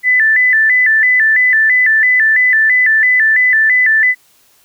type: tone with vibrato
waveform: sine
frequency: 1880 Hz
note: A#6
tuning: 14 cents sharp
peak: -7 dBFS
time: 0.03-4.15 s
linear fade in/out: 50 ms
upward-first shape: square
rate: 3 Hz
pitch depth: 110 cents each way
effects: white hiss -51 dBFS RMS until 4.64 s